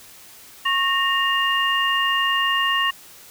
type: tone cluster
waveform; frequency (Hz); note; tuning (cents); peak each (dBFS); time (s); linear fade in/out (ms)
sine; 1095 / 1848 / 2815; C#6 / A#6 / F7; -22 / -16 / +13; -22; 0.65-2.91; 10
effects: white hiss -45 dBFS RMS until 3.3 s